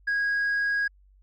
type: tone with tanh clipping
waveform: sine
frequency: 1646 Hz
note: G#6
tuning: 16 cents flat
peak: -23 dBFS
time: 0.07-0.88 s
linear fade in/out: 10 ms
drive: 1 dB
effects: added 48 Hz sine -54 dBFS peak until 1.22 s + MP3 64 kbps